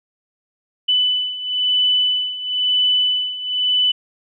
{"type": "beating tone pair", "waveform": "sine", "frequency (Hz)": [2993, 2994], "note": ["F#7", "F#7"], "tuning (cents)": [19, 20], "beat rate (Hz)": 1, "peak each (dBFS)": [-21, -17], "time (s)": [0.88, 3.92], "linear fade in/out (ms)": 10, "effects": []}